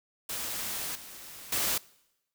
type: noise with level steps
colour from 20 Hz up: white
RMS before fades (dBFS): -35 / -46 / -29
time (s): 0.29-1.78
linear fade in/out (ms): 5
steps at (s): 0.95 / 1.52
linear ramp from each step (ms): 5
effects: noise-tail reverb RT60 0.9 s tail -23 dB re dry